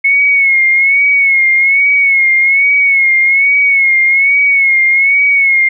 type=tone with vibrato; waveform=sine; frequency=2188 Hz; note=C#7; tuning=23 cents flat; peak=-6 dBFS; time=0.04-5.69 s; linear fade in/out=10 ms; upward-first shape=sine; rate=1.2 Hz; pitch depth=60 cents each way; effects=none